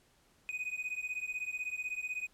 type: beating tone pair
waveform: triangle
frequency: 2489 / 2505 Hz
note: D#7 / D#7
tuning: 0 / +11 cents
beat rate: 16 Hz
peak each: -37 / -38 dBFS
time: 0.49-2.27 s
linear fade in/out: 0 ms
effects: pink hiss -68 dBFS RMS until 2.33 s + low-pass 12000 Hz 12 dB/octave